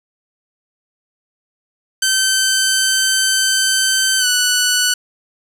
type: tone with pitch glide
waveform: 10% pulse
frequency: 1543 to 1481.9 Hz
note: G6 to F#6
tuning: -28 to +2 cents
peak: -4 dBFS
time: 2.02-4.94 s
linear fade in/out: 5 ms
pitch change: -70 cents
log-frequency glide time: 4.19-4.26 s
effects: none